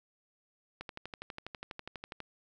click train, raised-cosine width 0.3 ms, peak -25 dBFS, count 18, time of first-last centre 0.81-2.203 s, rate 12.2 Hz, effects none

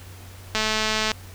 click train, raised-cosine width 0.2 ms, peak -6 dBFS, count 124, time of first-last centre 0.55-1.117 s, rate 217 Hz, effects added 93 Hz sine -41 dBFS peak until 1.34 s + pink hiss -46 dBFS RMS until 1.34 s

